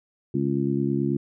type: harmonic tone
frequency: 69.3 Hz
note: C#2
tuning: in tune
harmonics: 2 / 3 / 4 / 5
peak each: -27 / -27 / -27 / -27 dBFS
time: 0.34-1.17 s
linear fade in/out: 5 ms
effects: none

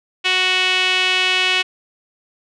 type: tone with band-pass filter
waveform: sawtooth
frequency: 370 Hz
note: F#4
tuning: in tune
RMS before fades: -17 dBFS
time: 0.24-1.63 s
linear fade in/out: 20 ms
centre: 2800 Hz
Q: 3.3
effects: resampled to 24000 Hz

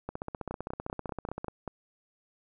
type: two click trains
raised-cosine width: 1 ms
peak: -21 / -21 dBFS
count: 22 / 7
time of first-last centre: 0.09-1.445 / 0.51-1.677 s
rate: 15.5 / 5.14 Hz
effects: none

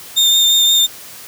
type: tone with vibrato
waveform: 35% pulse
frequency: 3631 Hz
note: A#7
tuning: 46 cents flat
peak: -8 dBFS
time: 0.16-0.87 s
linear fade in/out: 20 ms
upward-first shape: triangle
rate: 5.7 Hz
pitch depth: 15 cents each way
effects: white hiss -35 dBFS RMS until 1.27 s + high-pass 60 Hz 12 dB/octave

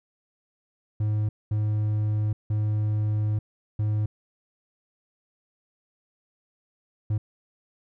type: tone bursts at uneven times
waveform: triangle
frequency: 106.3 Hz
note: G#2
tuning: 41 cents sharp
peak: -20 dBFS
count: 5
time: 1-1.29 / 1.51-2.33 / 2.5-3.39 / 3.79-4.06 / 7.1-7.18 s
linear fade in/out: 5 ms
effects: none

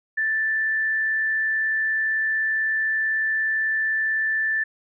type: tone with frequency modulation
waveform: sine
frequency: 1762 Hz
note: A6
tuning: 2 cents sharp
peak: -20 dBFS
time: 0.17-4.64 s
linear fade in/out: 10 ms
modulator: 84.6 Hz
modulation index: 0.24
effects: none

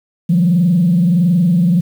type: tone with frequency modulation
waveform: sine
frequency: 174.61 Hz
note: F3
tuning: in tune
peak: -8 dBFS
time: 0.29-1.81 s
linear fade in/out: 10 ms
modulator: 21.5 Hz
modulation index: 0.68
effects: tanh soft clip ceiling -4 dBFS + 7-bit

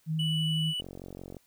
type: tone with vibrato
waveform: sine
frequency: 158.2 Hz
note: D#3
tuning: 29 cents sharp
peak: -27 dBFS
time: 0.06-0.74 s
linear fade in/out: 50 ms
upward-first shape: sine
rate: 12 Hz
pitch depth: 12 cents each way
type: tone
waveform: triangle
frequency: 2960 Hz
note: F#7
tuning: in tune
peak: -29 dBFS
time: 0.19-0.81 s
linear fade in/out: 5 ms
type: click train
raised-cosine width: 2 ms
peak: -29 dBFS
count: 27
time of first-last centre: 0.8-1.368 s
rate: 45.8 Hz
effects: white hiss -67 dBFS RMS until 1.46 s

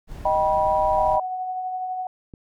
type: noise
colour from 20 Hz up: brown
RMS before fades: -35 dBFS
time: 0.07-1.19 s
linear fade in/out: 50 ms
type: chord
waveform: sine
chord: Eb augmented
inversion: none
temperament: just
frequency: 622.3 / 777.8 / 972.3 Hz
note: Eb5 / G5 / B5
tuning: 0 / -14 / -27 cents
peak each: -22 dBFS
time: 0.25-1.2 s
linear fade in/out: 5 ms
type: tone with tremolo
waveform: sine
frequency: 741 Hz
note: F#5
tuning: 2 cents sharp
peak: -24 dBFS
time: 0.98-2.07 s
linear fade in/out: 2 ms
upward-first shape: triangle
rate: 12 Hz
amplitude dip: 35%
type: click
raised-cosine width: 3 ms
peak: -27 dBFS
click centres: 2.338 s
effects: none

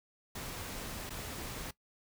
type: noise with dropouts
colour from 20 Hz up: pink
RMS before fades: -42 dBFS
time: 0.35-1.71 s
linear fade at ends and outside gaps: 5 ms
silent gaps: 1.095-1.104 s
effects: noise-tail reverb RT60 0.1 s tail -19 dB re dry

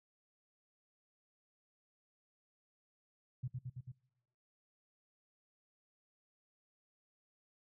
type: tone with echo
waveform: sine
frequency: 126.5 Hz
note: B2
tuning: 42 cents sharp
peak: -36 dBFS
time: 3.43-3.48 s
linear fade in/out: 10 ms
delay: 110 ms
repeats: 4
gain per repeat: -2 dB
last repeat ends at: 3.92 s
effects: noise-tail reverb RT60 1.0 s tail -24 dB re dry

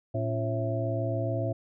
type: tone cluster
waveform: sine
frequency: 113 / 279.2 / 346.4 / 543 / 661 Hz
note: A2 / C#4 / F4 / C#5 / E5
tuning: +47 / +13 / -14 / -36 / +5 cents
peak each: -29 / -37 / -37 / -35 / -33 dBFS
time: 0.14-1.53 s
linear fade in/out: 10 ms
effects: none

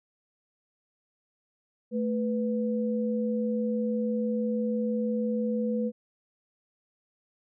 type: tone pair together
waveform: sine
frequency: 220 / 493.9 Hz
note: A3 / B4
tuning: 0 / 0 cents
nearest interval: octave + major second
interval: 1400 cents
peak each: -27 / -30 dBFS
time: 1.91-5.92 s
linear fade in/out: 50 ms
effects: none

